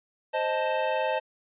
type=chord; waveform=square; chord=A diminished; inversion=first; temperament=equal; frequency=523.3 / 622.3 / 880 Hz; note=C5 / Eb5 / A5; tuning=0 / 0 / 0 cents; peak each=-30 dBFS; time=0.33-1.2 s; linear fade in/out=20 ms; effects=resampled to 8000 Hz